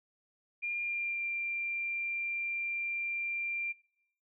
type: tone with pitch glide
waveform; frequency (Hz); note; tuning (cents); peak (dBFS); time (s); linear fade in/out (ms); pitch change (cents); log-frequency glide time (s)
sine; 2404 to 2375; D7 to D7; +40 to +19; -32; 0.62-3.73; 20; -21; 0.77-1.25
effects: noise-tail reverb RT60 0.7 s tail -22 dB re dry